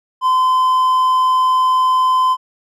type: tone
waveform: triangle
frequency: 1026 Hz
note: C6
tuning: 34 cents flat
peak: -9 dBFS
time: 0.21-2.37 s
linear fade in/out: 50 ms
effects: none